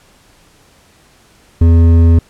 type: tone with hard clipping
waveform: sine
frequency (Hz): 83.4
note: E2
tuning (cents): +21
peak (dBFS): -6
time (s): 1.61-2.19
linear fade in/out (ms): 5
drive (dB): 9
effects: pink hiss -48 dBFS RMS until 2.29 s + low-pass 11000 Hz 12 dB/octave